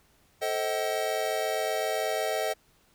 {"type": "chord", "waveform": "square", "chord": "A diminished seventh", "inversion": "none", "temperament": "just", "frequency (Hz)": [440, 528, 633.6, 760.3], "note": ["A4", "C5", "Eb5", "Gb5"], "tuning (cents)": [0, 16, 31, 47], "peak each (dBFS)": [-34, -36, -31, -34], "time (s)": [0.41, 2.54], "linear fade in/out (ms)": 20, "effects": ["pink hiss -64 dBFS RMS until 2.94 s"]}